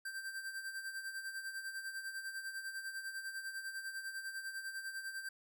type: tone with tremolo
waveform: square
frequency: 1568 Hz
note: G6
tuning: in tune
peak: -40 dBFS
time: 0.05-5.29 s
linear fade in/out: 5 ms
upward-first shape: sine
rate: 10 Hz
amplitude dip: 60%
effects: none